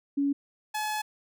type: tone pair in turn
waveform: sine / sawtooth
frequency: 281.5 / 853.3 Hz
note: C#4 / G#5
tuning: +27 / +47 cents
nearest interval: octave + perfect fifth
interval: 1920 cents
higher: second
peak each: -23 / -25 dBFS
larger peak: first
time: 0.17-0.33 / 0.74-1.02 s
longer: second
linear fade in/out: 10 ms
effects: none